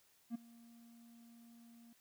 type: tone with ADSR envelope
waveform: triangle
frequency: 233.1 Hz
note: A#3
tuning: in tune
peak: -34 dBFS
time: 0.3-1.93 s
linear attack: 49 ms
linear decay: 11 ms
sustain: -22 dB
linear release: 4 ms
effects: white hiss -71 dBFS RMS until 2 s